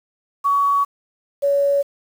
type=tone pair in turn; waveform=sine; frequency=1127 / 563.5 Hz; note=C#6 / C#5; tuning=+28 / +28 cents; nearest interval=octave; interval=1200 cents; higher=first; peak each=-14 dBFS; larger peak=neither; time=0.44-0.85 / 1.42-1.83 s; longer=neither; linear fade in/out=20 ms; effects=7-bit